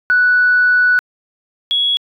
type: tone pair in turn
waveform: sine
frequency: 1480 / 3346 Hz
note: F#6 / G#7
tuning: 0 / +12 cents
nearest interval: octave + major second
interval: 1412 cents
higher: second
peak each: -8 / -12 dBFS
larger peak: first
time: 0.1-0.99 / 1.71-1.97 s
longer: first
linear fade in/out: 0 ms
effects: tanh soft clip ceiling -4 dBFS